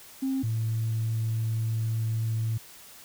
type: tone pair in turn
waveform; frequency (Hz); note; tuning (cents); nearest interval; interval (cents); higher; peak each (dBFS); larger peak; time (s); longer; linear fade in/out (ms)
sine; 266.5 / 112.05; C4 / A2; +32 / +32; octave + minor third; 1500; first; -24; neither; 0.22-0.43 / 0.43-2.58; second; 10
effects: tanh soft clip ceiling -21 dBFS + white hiss -49 dBFS RMS until 3.04 s